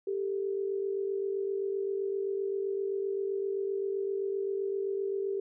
sine tone pair together, 392.3 / 440 Hz, G4 / A4, +1 / 0 cents, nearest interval major second, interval 199 cents, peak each -30 / -37 dBFS, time 0.07-5.4 s, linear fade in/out 5 ms, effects none

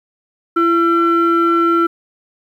sine tone pair together, 336.6 / 1351 Hz, E4 / E6, +36 / +42 cents, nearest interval 2 octaves, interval 2406 cents, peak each -12 dBFS, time 0.56-1.87 s, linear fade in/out 10 ms, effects tanh soft clip ceiling -6 dBFS + 8-bit

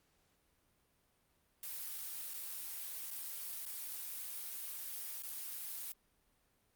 blue noise with dropouts, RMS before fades -44 dBFS, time 1.63-5.92 s, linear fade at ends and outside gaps 1 ms, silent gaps 2.337-2.341 / 3.105-3.111 / 3.653-3.662 / 5.222-5.235 s, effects pink hiss -75 dBFS RMS until 6.75 s + Opus 48 kbps

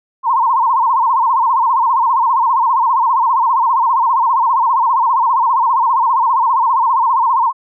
sine tone with vibrato, 987.8 Hz, B5, in tune, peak -10 dBFS, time 0.23-7.53 s, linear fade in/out 50 ms, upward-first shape sine, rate 15 Hz, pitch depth 160 cents each way, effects none

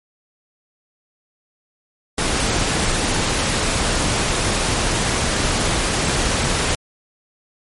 pink noise, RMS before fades -19 dBFS, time 2.18-6.75 s, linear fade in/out 2 ms, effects low-pass 12000 Hz 12 dB/octave + MP3 48 kbps

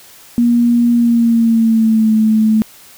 sine tone with pitch glide, 237.9 to 218.2 Hz, A#3 to A3, +35 to -14 cents, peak -8 dBFS, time 0.38-2.62 s, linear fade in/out 0 ms, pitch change -149 cents, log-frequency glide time 0.92-2.13 s, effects white hiss -41 dBFS RMS until 2.97 s

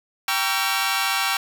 15% pulse chord, G diminished seventh, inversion none, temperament just, 784 / 940.8 / 1128.9 / 1354.7 Hz, G5 / Bb5 / Db6 / Fb6, 0 / +16 / +31 / +47 cents, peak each -19 / -22 / -20 / -19 dBFS, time 0.28-1.37 s, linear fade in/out 2 ms, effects none

